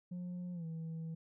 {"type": "tone with pitch glide", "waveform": "sine", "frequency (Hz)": [178.3, 162.56], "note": ["F3", "E3"], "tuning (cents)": [36, -24], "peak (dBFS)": -37, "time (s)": [0.11, 1.15], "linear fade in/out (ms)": 10, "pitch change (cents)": -160, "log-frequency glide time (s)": [0.53, 0.65], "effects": ["tanh soft clip ceiling -39 dBFS"]}